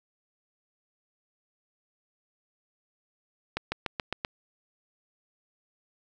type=accelerating click train; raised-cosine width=0.3 ms; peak=-13 dBFS; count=6; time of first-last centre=3.57-4.249 s; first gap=150 ms; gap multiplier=0.95; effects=none